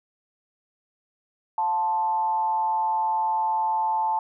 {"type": "tone with frequency modulation", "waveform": "sine", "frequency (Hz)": 880, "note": "A5", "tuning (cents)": 0, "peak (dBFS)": -21, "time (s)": [1.58, 4.19], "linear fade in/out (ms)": 2, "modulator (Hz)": 169, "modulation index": 0.44, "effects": []}